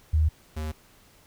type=tone pair in turn; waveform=sine / square; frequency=77.78 / 77.47 Hz; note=D#2 / D#2; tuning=0 / -7 cents; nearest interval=unison; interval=7 cents; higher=first; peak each=-18 / -30 dBFS; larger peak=first; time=0.13-0.29 / 0.56-0.72 s; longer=neither; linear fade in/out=10 ms; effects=pink hiss -57 dBFS RMS until 1.26 s